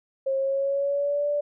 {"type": "tone with pitch glide", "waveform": "sine", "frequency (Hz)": [538, 583.3], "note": ["C5", "D5"], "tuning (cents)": [48, -12], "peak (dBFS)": -22, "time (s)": [0.26, 1.41], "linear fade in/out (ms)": 10, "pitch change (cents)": 140, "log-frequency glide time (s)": [0.37, 1.28], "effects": []}